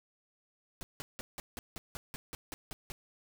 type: noise bursts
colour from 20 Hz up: pink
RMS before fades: -42 dBFS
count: 12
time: 0.81-2.92 s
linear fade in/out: 0 ms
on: 20 ms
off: 170 ms
effects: none